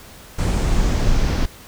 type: noise with low-pass filter sweep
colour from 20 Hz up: brown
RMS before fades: -17 dBFS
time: 0.38-1.46 s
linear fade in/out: 10 ms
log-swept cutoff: 8600 to 5400 Hz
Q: 1.8
effects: pink hiss -42 dBFS RMS until 1.67 s